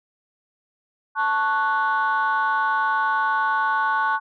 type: chord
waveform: sine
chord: F# minor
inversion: first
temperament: equal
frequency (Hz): 880 / 1108.7 / 1480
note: A5 / C#6 / F#6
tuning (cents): 0 / 0 / 0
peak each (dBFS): -22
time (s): 1.15-4.2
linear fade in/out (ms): 50
effects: tanh soft clip ceiling -13 dBFS